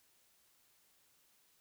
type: silence
effects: white hiss -71 dBFS RMS until 1.6 s